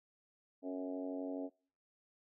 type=harmonic tone with a mistuned harmonic; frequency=92.1 Hz; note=F#2; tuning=7 cents flat; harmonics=3 / 4 / 5 / 6 / 7 / 8 / 9; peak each=-40 / -52 / -47 / -49 / -47 / -57 / -59 dBFS; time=0.62-1.5 s; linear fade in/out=50 ms; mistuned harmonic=8; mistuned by=-16 cents; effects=noise-tail reverb RT60 0.5 s tail -26 dB re dry